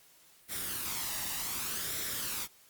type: noise with flanger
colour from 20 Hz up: white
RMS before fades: -36 dBFS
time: 0.48-2.48 s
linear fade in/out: 50 ms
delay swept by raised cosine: 0.53 to 1.07 ms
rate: 0.66 Hz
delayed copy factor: +0.5
effects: white hiss -61 dBFS RMS until 2.69 s + Opus 48 kbps